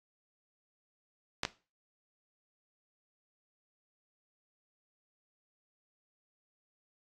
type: clicks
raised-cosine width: 0.2 ms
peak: -13 dBFS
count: 2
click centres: 1.434 / 1.451 s
effects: noise-tail reverb RT60 0.3 s tail -17 dB re dry + AAC 32 kbps